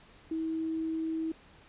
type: tone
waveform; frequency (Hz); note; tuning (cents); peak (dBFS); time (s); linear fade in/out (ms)
sine; 322.1; E4; -40; -30; 0.31-1.32; 5
effects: pink hiss -57 dBFS RMS until 1.68 s + resampled to 8000 Hz